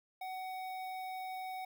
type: tone with notch filter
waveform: square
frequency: 749 Hz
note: F#5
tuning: 21 cents sharp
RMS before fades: -42 dBFS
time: 0.21-1.65 s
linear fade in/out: 5 ms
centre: 7300 Hz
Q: 0.66
effects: 12-bit